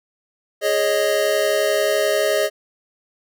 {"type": "chord", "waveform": "square", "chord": "Ab suspended fourth", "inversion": "none", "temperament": "equal with one note detuned", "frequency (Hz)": [415.3, 550.9, 622.3], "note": ["Ab4", "Db5", "Eb5"], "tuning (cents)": [0, -11, 0], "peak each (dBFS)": [-23, -23, -20], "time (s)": [0.61, 2.5], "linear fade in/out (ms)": 50, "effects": []}